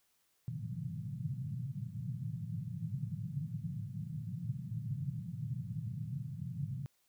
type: band-pass noise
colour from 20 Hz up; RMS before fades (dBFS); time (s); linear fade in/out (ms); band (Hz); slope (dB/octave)
pink; -40; 0.48-6.86; 0; 110 to 170; 48
effects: white hiss -75 dBFS RMS until 7.08 s